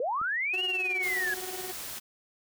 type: linear two-way sweep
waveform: sine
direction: up then down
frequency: 451.1 to 2915 to 1637 Hz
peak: -27 dBFS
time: 0-1.34 s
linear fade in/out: 2 ms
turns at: 0.63 s
type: click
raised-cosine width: 3 ms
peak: -35 dBFS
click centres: 0.215 s
type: tone with tremolo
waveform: 30% pulse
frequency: 370 Hz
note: F#4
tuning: in tune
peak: -32 dBFS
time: 0.53-1.72 s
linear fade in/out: 10 ms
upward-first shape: triangle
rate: 19 Hz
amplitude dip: 80%
type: noise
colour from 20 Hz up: white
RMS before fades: -39 dBFS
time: 1.02-2 s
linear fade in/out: 20 ms
effects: none